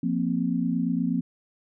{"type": "chord", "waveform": "sine", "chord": "F suspended fourth", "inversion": "none", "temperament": "equal", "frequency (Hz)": [174.61, 233.1, 261.6], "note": ["F3", "Bb3", "C4"], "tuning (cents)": [0, 0, 0], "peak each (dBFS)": -27, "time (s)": [0.03, 1.21], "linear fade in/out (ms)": 5, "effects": []}